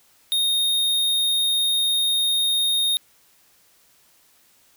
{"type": "tone", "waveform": "square", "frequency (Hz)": 3703, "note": "A#7", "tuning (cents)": -12, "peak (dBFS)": -19, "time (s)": [0.32, 2.97], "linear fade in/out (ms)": 0, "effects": ["white hiss -58 dBFS RMS until 4.76 s"]}